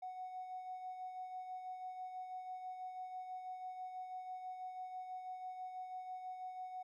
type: tone with tremolo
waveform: triangle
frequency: 740 Hz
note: F#5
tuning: in tune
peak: -38 dBFS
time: 0.02-6.83 s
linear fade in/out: 10 ms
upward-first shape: sine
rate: 6.1 Hz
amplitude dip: 55%
effects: tanh soft clip ceiling -40 dBFS